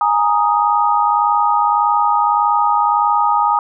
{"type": "chord", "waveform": "sine", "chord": "Ab suspended second", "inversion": "none", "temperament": "equal", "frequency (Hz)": [830.6, 932.3, 1244.5], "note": ["Ab5", "Bb5", "Eb6"], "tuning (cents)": [0, 0, 0], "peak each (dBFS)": -16, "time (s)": [0.01, 3.59], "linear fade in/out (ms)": 2, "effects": []}